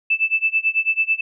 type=tone with tremolo; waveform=sine; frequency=2637 Hz; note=E7; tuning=in tune; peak=-13 dBFS; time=0.1-1.21 s; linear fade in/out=5 ms; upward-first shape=sine; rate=9.1 Hz; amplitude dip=95%; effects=none